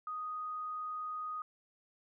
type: tone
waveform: sine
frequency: 1244.5 Hz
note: D#6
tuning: in tune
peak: -37 dBFS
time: 0.07-1.42 s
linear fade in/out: 2 ms
effects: none